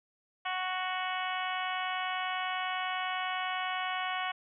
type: harmonic tone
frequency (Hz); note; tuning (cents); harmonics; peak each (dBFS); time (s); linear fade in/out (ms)
370; F#4; 0; 2 / 3 / 4 / 5 / 6 / 7 / 8 / 9; -36 / -37 / -40 / -41 / -40 / -45 / -41 / -48; 0.45-4.32; 10
effects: none